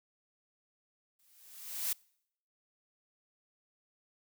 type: noise with exponential growth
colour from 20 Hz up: blue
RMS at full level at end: -31 dBFS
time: 1.19-1.93 s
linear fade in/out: 5 ms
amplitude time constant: 160 ms
effects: noise-tail reverb RT60 0.7 s tail -26 dB re dry